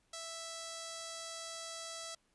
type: tone with notch filter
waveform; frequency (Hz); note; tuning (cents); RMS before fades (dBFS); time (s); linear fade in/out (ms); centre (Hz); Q
5% pulse; 659.3; E5; 0; -45; 0.13-2.15; 5; 2400; 1.9
effects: pink hiss -75 dBFS RMS until 2.34 s + resampled to 24000 Hz